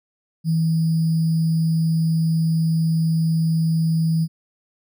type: tone with sample-and-hold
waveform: sine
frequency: 162.1 Hz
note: E3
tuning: 29 cents flat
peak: -16 dBFS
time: 0.44-4.28 s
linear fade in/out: 50 ms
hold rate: 4900 Hz
effects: none